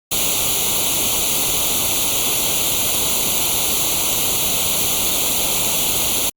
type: noise with comb filter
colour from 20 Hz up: white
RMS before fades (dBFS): -18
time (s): 0.11-6.3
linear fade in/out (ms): 10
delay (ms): 0.29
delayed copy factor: +0.95
effects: Opus 48 kbps